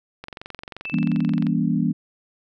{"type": "click train", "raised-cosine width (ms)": 0.3, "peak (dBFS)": -19, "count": 29, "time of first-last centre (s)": [0.24, 1.468], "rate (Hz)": 22.8}
{"type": "tone with exponential decay", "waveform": "sine", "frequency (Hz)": 2637, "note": "E7", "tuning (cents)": 0, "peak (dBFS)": -27, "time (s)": [0.85, 1.54], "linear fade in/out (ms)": 0, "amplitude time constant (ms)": 150}
{"type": "chord", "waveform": "sine", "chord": "E diminished seventh", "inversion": "none", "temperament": "just", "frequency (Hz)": [164.81, 197.78, 237.3, 284.8], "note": ["E3", "G3", "Bb3", "Db4"], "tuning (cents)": [0, 16, 31, 47], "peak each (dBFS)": [-23, -24, -23, -26], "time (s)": [0.92, 1.93], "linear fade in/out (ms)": 20}
{"effects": []}